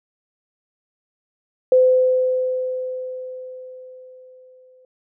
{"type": "tone with exponential decay", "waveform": "sine", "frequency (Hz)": 511, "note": "C5", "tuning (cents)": -41, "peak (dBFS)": -9, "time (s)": [1.72, 4.85], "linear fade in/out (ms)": 2, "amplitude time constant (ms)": 680, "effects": []}